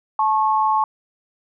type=tone pair together; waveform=sine; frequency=867.5 / 1093 Hz; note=A5 / C#6; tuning=-25 / -25 cents; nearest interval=major third; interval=400 cents; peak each=-17 / -19 dBFS; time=0.19-0.84 s; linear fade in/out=2 ms; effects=none